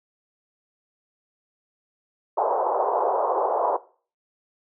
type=band-pass noise; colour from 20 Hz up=white; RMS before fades=-23 dBFS; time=2.37-3.77 s; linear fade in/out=10 ms; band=410 to 1000 Hz; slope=48 dB/octave; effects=noise-tail reverb RT60 0.4 s tail -18 dB re dry